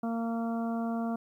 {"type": "harmonic tone", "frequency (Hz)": 230, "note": "A#3", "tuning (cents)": -23, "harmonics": [1, 2, 3, 4, 5, 6], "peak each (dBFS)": [-30, -42, -37, -47, -45, -47], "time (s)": [0.03, 1.16], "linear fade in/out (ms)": 5, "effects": ["11-bit"]}